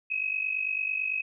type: tone pair together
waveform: sine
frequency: 2534 / 2583 Hz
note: D#7 / E7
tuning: +31 / -36 cents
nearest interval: unison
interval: 33 cents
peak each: -29 / -31 dBFS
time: 0.1-1.22 s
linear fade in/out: 10 ms
effects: none